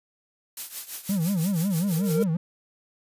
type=noise with tremolo; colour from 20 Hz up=blue; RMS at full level=-31 dBFS; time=0.57-2.24 s; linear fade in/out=2 ms; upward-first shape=triangle; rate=6 Hz; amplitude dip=85%
type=tone with vibrato; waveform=triangle; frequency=180 Hz; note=F#3; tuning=47 cents flat; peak=-20 dBFS; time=1.09-2.37 s; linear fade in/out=5 ms; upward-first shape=sine; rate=5.5 Hz; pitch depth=230 cents each way
type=tone with exponential growth; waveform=triangle; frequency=460 Hz; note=A#4; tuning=23 cents flat; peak=-17 dBFS; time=1.77-2.23 s; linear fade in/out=5 ms; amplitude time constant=100 ms
effects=resampled to 32000 Hz